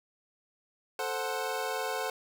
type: chord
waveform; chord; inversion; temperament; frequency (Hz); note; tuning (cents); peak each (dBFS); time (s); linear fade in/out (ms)
25% pulse; F# diminished; first; equal; 440 / 523.3 / 740; A4 / C5 / F#5; 0 / 0 / 0; -32; 0.99-2.1; 2
effects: none